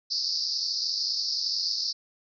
white band-pass noise, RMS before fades -29 dBFS, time 0.1-1.93 s, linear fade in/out 20 ms, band 4400 to 5300 Hz, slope 96 dB/octave, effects none

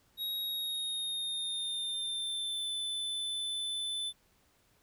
square tone with pitch glide, 3789 to 3515 Hz, A#7 to A7, +27 to -2 cents, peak -34 dBFS, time 0.17-4.13 s, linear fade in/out 50 ms, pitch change -129 cents, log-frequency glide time 0.39-2.73 s, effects pink hiss -69 dBFS RMS until 4.82 s

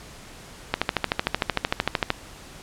click train, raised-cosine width 0.3 ms, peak -4 dBFS, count 19, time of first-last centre 0.74-2.104 s, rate 13.2 Hz, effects pink hiss -44 dBFS RMS until 2.62 s + low-pass 10000 Hz 12 dB/octave

